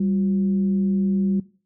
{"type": "tone with frequency modulation", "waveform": "sine", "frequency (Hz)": 195.1, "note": "G3", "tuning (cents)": -8, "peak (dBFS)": -18, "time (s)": [0, 1.4], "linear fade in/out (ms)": 5, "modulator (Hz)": 161, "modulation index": 0.41, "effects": ["noise-tail reverb RT60 0.4 s tail -20 dB re dry", "high-pass 100 Hz 12 dB/octave"]}